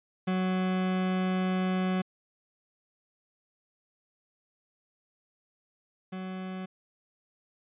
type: tone pair in turn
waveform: 40% pulse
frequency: 185.6 / 186.68 Hz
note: F#3 / F#3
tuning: +6 / +16 cents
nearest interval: unison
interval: 10 cents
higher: second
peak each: -25 / -34 dBFS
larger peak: first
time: 0.27-2.02 / 6.12-6.66 s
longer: first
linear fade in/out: 10 ms
effects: resampled to 8000 Hz